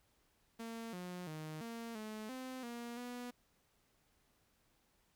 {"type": "tone with pitch steps", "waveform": "sawtooth", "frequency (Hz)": [228.4, 179.4, 155.6, 230.9, 215.7, 258.1, 237.1, 244.7], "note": ["A#3", "F3", "D#3", "A#3", "A3", "C4", "A#3", "B3"], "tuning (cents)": [-35, 47, 0, -16, -34, -23, 30, -16], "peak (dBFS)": -40, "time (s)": [0.59, 3.31], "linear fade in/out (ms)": 10, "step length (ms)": 340, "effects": ["pink hiss -75 dBFS RMS until 5.15 s"]}